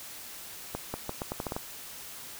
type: accelerating click train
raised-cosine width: 1 ms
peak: -18 dBFS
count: 9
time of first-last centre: 0.75-1.565 s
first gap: 190 ms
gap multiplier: 0.81
effects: white hiss -44 dBFS RMS until 2.39 s